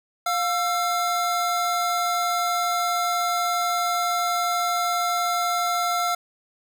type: tone pair together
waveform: square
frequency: 707 / 1343.9 Hz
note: F5 / E6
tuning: +21 / +33 cents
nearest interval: major seventh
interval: 1112 cents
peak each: -25 dBFS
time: 0.26-6.15 s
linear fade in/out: 5 ms
effects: none